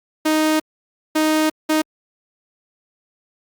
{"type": "tone bursts at uneven times", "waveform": "sawtooth", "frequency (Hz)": 311.1, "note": "D#4", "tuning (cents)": 0, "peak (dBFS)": -11, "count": 3, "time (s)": [[0.25, 0.6], [1.15, 1.5], [1.69, 1.82]], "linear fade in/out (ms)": 10, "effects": ["Opus 48 kbps"]}